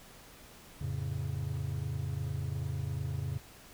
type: chord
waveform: triangle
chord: F augmented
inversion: none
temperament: equal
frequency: 87.31 / 110 / 138.59 Hz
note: F2 / A2 / C#3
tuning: 0 / 0 / 0 cents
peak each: -36 / -36 / -34 dBFS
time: 0.81-3.38 s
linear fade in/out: 5 ms
effects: pink hiss -54 dBFS RMS until 3.73 s